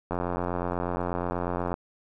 click train, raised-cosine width 1 ms, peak -15 dBFS, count 145, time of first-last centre 0.11-1.741 s, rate 88.3 Hz, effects none

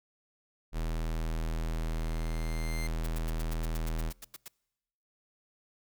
square tone, 40.38 Hz, E1, 35 cents flat, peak -31 dBFS, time 0.72-4.13 s, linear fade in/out 50 ms
sawtooth tone with exponential growth, 2093 Hz, C7, in tune, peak -35 dBFS, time 1.35-2.87 s, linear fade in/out 2 ms, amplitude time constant 330 ms
white noise bursts, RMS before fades -44 dBFS, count 13, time 3.04-4.482 s, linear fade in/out 5 ms, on 26 ms, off 92 ms
effects noise-tail reverb RT60 1.0 s tail -25 dB re dry

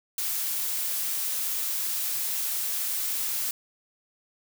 blue noise, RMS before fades -29 dBFS, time 0.18-3.51 s, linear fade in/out 2 ms, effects none

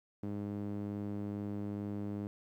sawtooth tone with band-pass filter, 102.3 Hz, G#2, 26 cents flat, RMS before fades -39 dBFS, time 0.23-2.27 s, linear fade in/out 0 ms, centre 260 Hz, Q 1.5, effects 12-bit

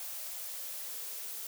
blue noise with high-pass filter sweep, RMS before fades -41 dBFS, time 0-1.47 s, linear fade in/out 2 ms, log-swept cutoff 640 to 420 Hz, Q 3.6, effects none

